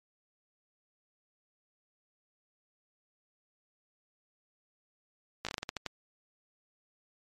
slowing click train, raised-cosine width 0.2 ms, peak -17 dBFS, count 10, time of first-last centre 5.45-5.863 s, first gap 16 ms, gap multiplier 1.25, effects MP3 64 kbps

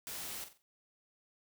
white noise with echo, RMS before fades -43 dBFS, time 0.07-0.44 s, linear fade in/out 0 ms, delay 45 ms, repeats 4, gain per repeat -9 dB, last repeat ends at 0.62 s, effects none

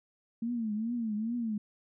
sine tone with vibrato, 225 Hz, A3, 39 cents sharp, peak -30 dBFS, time 0.42-1.58 s, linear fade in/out 5 ms, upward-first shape triangle, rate 2.4 Hz, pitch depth 150 cents each way, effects none

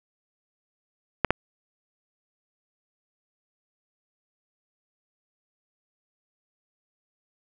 clicks, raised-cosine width 0.5 ms, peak -4 dBFS, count 2, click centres 1.247 / 1.306 s, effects none

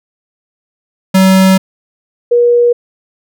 square / sine tone pair in turn, 189.6 / 479.4 Hz, F#3 / A#4, +43 / +48 cents, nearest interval octave + major third, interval 1605 cents, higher second, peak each -5 dBFS, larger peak neither, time 1.14-1.58 / 2.31-2.73 s, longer first, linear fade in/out 10 ms, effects none

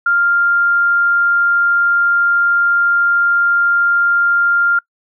sine tone, 1396.9 Hz, F6, in tune, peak -10 dBFS, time 0.06-4.79 s, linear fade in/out 5 ms, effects noise-tail reverb RT60 0.1 s tail -25 dB re dry

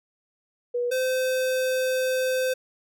sine / square tone pair in turn, 485.5 / 515.2 Hz, B4 / C5, -30 / -27 cents, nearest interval minor second, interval 103 cents, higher second, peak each -23 dBFS, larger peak neither, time 0.74-0.91 / 0.91-2.54 s, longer second, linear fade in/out 10 ms, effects none

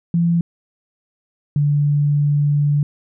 sine tone pair in turn, 169.8 / 145.66 Hz, F3 / D3, -48 / -14 cents, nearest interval minor third, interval 266 cents, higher first, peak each -13 dBFS, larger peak neither, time 0.14-0.41 / 1.56-2.83 s, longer second, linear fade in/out 2 ms, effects none

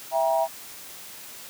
sine chord, E diminished, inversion none, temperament just, 659.3 / 791.1 / 949.3 Hz, E5 / G5 / Bb5, 0 / +16 / +31 cents, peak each -22 / -26 / -27 dBFS, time 0.11-0.48 s, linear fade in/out 50 ms, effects white hiss -42 dBFS RMS until 1.49 s + high-pass 100 Hz 12 dB/octave

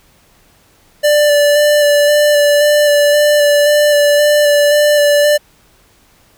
square tone with vibrato, 587.3 Hz, D5, in tune, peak -8 dBFS, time 1.03-5.38 s, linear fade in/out 20 ms, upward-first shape square, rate 1.9 Hz, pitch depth 13 cents each way, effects pink hiss -50 dBFS RMS until 6.37 s

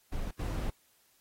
brown noise bursts at uneven times, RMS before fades -34 dBFS, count 2, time 0.12-0.31 / 0.39-0.7 s, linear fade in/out 5 ms, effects white hiss -68 dBFS RMS until 1.2 s + AAC 48 kbps

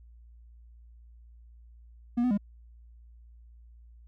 triangle tone with pitch steps, 239.5 / 249.8 / 203 Hz, A#3 / B3 / G#3, +47 / +20 / -39 cents, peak -21 dBFS, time 2.17-2.377 s, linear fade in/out 10 ms, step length 69 ms, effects added 58 Hz sine -50 dBFS peak until 4.07 s

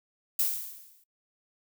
violet noise with exponential decay, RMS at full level -24 dBFS, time 0.39-1.04 s, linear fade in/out 5 ms, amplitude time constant 140 ms, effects noise-tail reverb RT60 0.1 s tail -24 dB re dry

